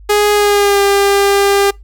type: tone with pitch glide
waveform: sawtooth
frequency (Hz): 415.3 to 399.5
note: G#4 to G4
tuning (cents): 0 to +33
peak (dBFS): -5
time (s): 0.09-1.71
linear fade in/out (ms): 10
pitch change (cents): -67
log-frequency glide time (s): 0.33-0.81
effects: noise-tail reverb RT60 0.2 s tail -24 dB re dry + added 50 Hz sine -34 dBFS peak until 1.83 s